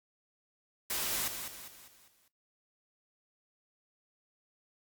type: noise with echo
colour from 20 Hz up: white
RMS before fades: -34 dBFS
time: 0.9-1.28 s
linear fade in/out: 2 ms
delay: 200 ms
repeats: 5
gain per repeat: -7 dB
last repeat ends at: 2.28 s
effects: noise-tail reverb RT60 0.2 s tail -18 dB re dry + Opus 48 kbps